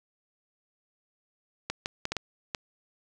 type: clicks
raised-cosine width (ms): 0.2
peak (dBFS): -13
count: 6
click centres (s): 1.7 / 1.859 / 2.054 / 2.12 / 2.167 / 2.548
effects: 8-bit